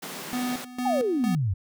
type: high-pass noise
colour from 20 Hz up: pink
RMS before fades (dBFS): -37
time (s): 0.02-0.65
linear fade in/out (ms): 10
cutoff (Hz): 150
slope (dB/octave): 48
type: tone with tremolo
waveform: square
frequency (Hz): 249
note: B3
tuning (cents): +14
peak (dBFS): -27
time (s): 0.33-1.35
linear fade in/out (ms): 0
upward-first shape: square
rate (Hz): 2.2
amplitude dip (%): 80
type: exponential sweep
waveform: sine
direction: down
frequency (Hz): 844 to 87.31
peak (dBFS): -22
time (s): 0.85-1.54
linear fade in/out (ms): 10
effects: none

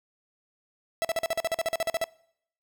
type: tone bursts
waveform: 45% pulse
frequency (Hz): 659.3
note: E5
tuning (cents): 0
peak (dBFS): -24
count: 15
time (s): 1.02-2.041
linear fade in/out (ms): 0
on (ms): 27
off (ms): 44
effects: noise-tail reverb RT60 0.7 s tail -24 dB re dry

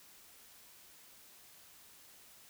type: silence
effects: white hiss -59 dBFS RMS until 2.49 s

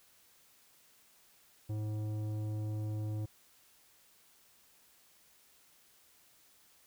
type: tone with tanh clipping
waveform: sine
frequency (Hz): 106.8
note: G#2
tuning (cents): +49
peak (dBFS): -36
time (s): 1.69-3.26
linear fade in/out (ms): 10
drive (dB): 12
effects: white hiss -65 dBFS RMS until 6.86 s

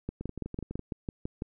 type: two click trains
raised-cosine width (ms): 3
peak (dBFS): -20 / -24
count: 9 / 8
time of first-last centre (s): 0.09-1.421 / 0.21-0.793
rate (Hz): 6.01 / 12
effects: none

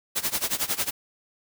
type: noise with tremolo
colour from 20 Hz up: white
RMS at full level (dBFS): -24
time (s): 0.15-0.91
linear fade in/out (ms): 20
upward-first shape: sine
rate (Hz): 11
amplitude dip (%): 90
effects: none

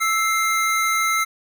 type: tone pair together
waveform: square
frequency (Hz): 1316.6 / 2102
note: E6 / C7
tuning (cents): -3 / +7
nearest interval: minor sixth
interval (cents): 810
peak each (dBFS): -21 / -22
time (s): 0-1.25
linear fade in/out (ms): 20
effects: none

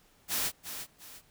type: noise with echo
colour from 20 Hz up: white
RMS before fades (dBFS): -31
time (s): 0.28-0.52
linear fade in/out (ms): 50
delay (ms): 350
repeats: 2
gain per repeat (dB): -9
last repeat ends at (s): 1.22
effects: pink hiss -64 dBFS RMS until 1.3 s

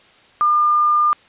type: tone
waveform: sine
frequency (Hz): 1204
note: D6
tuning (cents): +43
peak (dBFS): -12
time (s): 0.41-1.13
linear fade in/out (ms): 0
effects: white hiss -50 dBFS RMS until 1.28 s + resampled to 8000 Hz

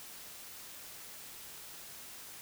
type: silence
effects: white hiss -49 dBFS RMS until 2.41 s

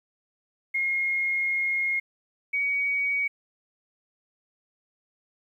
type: tone pair in turn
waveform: sine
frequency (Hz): 2147 / 2254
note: C7 / C#7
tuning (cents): +44 / +28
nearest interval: minor second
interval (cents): 84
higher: second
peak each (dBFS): -23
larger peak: neither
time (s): 0.74-2 / 2.53-3.28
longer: first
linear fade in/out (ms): 10
effects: 10-bit

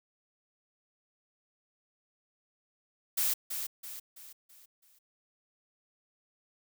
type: noise with echo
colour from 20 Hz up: blue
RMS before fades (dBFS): -29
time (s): 3.17-3.34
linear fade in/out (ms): 10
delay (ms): 330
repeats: 5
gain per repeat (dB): -7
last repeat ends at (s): 4.99
effects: none

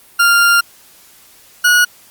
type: tone pair in turn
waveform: 40% pulse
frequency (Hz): 1396.9 / 1455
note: F6 / F#6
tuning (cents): 0 / -29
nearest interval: minor second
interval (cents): 71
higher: second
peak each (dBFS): -7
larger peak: neither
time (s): 0.19-0.61 / 1.64-1.85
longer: first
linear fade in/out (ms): 10
effects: white hiss -45 dBFS RMS until 2.1 s + Opus 32 kbps

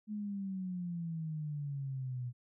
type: exponential sweep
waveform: sine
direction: down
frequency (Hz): 214.1 to 121.1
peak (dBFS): -36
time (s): 0.07-2.33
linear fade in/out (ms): 50
effects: none

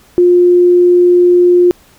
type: tone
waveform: sine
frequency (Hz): 354.5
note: F4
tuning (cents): +26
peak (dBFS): -4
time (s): 0.18-1.71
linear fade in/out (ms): 0
effects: pink hiss -46 dBFS RMS until 1.98 s

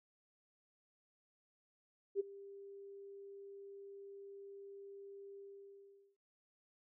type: tone with ADSR envelope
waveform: sine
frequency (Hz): 397.2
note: G4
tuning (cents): +23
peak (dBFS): -30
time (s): 2.15-6.17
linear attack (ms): 49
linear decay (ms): 16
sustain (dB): -20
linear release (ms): 790
effects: none

